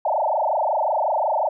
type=tone with frequency modulation; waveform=sine; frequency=750 Hz; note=F#5; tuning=23 cents sharp; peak=-18 dBFS; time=0.05-1.49 s; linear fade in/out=5 ms; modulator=25.5 Hz; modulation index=6.4; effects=none